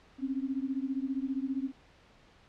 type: beating tone pair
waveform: sine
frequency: 261.6 / 276.6 Hz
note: C4 / C#4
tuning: 0 / -4 cents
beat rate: 15 Hz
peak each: -33 / -34 dBFS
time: 0.18-1.72 s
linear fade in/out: 50 ms
effects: pink hiss -60 dBFS RMS until 2.48 s + low-pass 4000 Hz 12 dB/octave